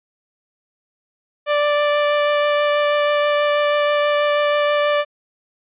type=tone with vibrato; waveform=sawtooth; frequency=587.3 Hz; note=D5; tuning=in tune; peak=-11 dBFS; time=1.46-5.05 s; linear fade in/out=50 ms; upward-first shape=triangle; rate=6.2 Hz; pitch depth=9 cents each way; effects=resampled to 8000 Hz